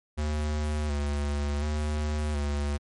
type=tone with vibrato; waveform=square; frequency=73.9 Hz; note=D2; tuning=11 cents sharp; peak=-27 dBFS; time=0.17-2.78 s; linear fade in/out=20 ms; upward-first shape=square; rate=0.69 Hz; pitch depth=35 cents each way; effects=MP3 48 kbps